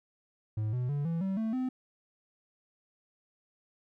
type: tone with pitch steps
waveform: triangle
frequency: 107.8 / 124.55 / 143.9 / 166.25 / 192.08 / 221.9 / 256.4 Hz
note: A2 / B2 / D3 / E3 / G3 / A3 / C4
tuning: -35 / +15 / -35 / +15 / -35 / +15 / -35 cents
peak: -27 dBFS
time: 0.57-1.69 s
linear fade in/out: 5 ms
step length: 160 ms
effects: none